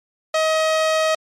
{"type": "tone", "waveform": "sawtooth", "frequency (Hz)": 633, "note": "D#5", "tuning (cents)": 30, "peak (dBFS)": -12, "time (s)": [0.34, 1.15], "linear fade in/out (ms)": 5, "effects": ["low-pass 7000 Hz 12 dB/octave", "MP3 64 kbps"]}